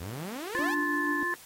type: exponential sweep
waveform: sawtooth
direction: up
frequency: 79.1 to 942 Hz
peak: -32 dBFS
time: 0-0.75 s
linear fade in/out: 10 ms
type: harmonic tone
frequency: 349.2 Hz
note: F4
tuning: in tune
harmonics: 1 / 3 / 5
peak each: -36 / -33 / -29 dBFS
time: 0.55-1.34 s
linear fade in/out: 0 ms
type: tone with tremolo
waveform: triangle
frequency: 293.7 Hz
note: D4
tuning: in tune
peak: -27 dBFS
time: 0.59-1.23 s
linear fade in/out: 0 ms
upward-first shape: triangle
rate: 6.4 Hz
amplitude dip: 35%
effects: white hiss -51 dBFS RMS until 1.45 s + AAC 48 kbps